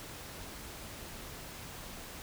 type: silence
effects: pink hiss -46 dBFS RMS until 2.22 s